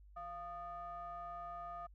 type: ring-modulated tone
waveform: triangle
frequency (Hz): 268.8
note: C4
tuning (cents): +47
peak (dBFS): -39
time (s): 0.16-1.87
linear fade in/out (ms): 10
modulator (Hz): 962
effects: added 50 Hz sine -57 dBFS peak until 1.94 s